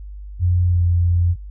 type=tone with pitch glide; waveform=sine; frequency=89 to 87.12 Hz; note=F2 to F2; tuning=+33 to -4 cents; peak=-13 dBFS; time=0.39-1.36 s; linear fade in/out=50 ms; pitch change=-37 cents; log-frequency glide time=0.67-0.82 s; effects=added 50 Hz sine -31 dBFS peak until 1.5 s